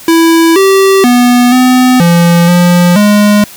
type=tone with pitch steps; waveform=square; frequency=329.9 / 387.6 / 244.8 / 253.3 / 171.4 / 175.9 / 207.3 Hz; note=E4 / G4 / B3 / B3 / F3 / F3 / G#3; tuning=+1 / -20 / -15 / +44 / -32 / +13 / -3 cents; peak=-4 dBFS; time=0.08-3.44 s; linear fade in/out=2 ms; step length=480 ms; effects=white hiss -31 dBFS RMS until 3.56 s

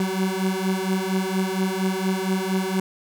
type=beating tone pair; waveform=30% pulse; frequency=187.1 / 191.4 Hz; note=F#3 / G3; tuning=+20 / -41 cents; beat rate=4.3 Hz; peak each=-22 dBFS; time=0-2.8 s; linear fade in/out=2 ms; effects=none

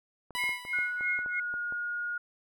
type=clicks; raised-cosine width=1 ms; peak=-32 dBFS; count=11; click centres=0.307 / 0.354 / 0.439 / 0.492 / 0.651 / 0.788 / 1.009 / 1.19 / 1.261 / 1.54 / 1.724 s
type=tone with exponential decay; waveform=15% pulse; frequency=987.8 Hz; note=B5; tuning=in tune; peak=-24 dBFS; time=0.35-1.23 s; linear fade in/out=0 ms; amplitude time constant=190 ms
type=tone with tremolo; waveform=sine; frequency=2149 Hz; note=C7; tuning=46 cents sharp; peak=-27 dBFS; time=0.38-1.4 s; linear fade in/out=5 ms; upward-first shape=sine; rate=3.1 Hz; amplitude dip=100%
type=tone with pitch glide; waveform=sine; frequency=1464 to 1434.7 Hz; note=F#6 to F6; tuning=-19 to +46 cents; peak=-31 dBFS; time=0.73-2.18 s; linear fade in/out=5 ms; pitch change=-35 cents; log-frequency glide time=1.22-1.59 s
effects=none

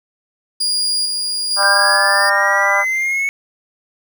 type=tone with tremolo; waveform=35% pulse; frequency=4849 Hz; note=D#8; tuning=45 cents flat; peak=-14 dBFS; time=0.6-2.3 s; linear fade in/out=10 ms; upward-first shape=square; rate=1.1 Hz; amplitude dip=30%
type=harmonic tone; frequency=199 Hz; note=G3; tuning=26 cents sharp; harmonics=3 / 4 / 5 / 6 / 7 / 8; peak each=-21 / -21 / -21 / -21 / -21 / -21 dBFS; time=1.56-2.85 s; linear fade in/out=50 ms
type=linear sweep; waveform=triangle; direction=up; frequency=1568 to 2217 Hz; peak=-14 dBFS; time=1.63-3.29 s; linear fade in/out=0 ms
effects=7-bit

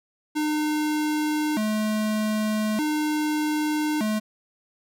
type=tone with vibrato; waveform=square; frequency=255.3 Hz; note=C4; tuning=42 cents flat; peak=-23 dBFS; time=0.35-4.2 s; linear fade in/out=20 ms; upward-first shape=square; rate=0.41 Hz; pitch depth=300 cents each way; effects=none

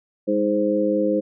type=harmonic tone with a mistuned harmonic; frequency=104.5 Hz; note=G#2; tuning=11 cents sharp; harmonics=2 / 3 / 4 / 5; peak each=-25 / -22 / -27 / -21 dBFS; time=0.27-1.21 s; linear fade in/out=20 ms; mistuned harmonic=2; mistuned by=-42 cents; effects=none

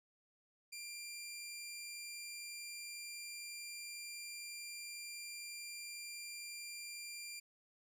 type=tone; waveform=15% pulse; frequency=2383 Hz; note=D7; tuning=25 cents sharp; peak=-39 dBFS; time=0.72-7.4 s; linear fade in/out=10 ms; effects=none

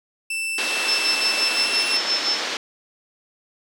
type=tone with pitch glide; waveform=40% pulse; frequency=2662 to 2698 Hz; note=E7 to E7; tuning=+16 to +40 cents; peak=-23 dBFS; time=0.3-1.97 s; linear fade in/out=5 ms; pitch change=+24 cents; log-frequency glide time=1.52-1.77 s
type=band-pass noise; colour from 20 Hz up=white; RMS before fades=-27 dBFS; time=0.58-2.57 s; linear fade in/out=2 ms; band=260 to 5100 Hz; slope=24 dB/octave
type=tone with tremolo; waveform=sine; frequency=5300 Hz; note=E8; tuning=9 cents sharp; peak=-18 dBFS; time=0.88-2.41 s; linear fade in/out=5 ms; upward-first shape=sine; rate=5.8 Hz; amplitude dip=80%
effects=none

